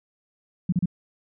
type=tone bursts; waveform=sine; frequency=178 Hz; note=F3; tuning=33 cents sharp; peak=-18 dBFS; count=3; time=0.69-0.858 s; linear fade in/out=5 ms; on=34 ms; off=33 ms; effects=none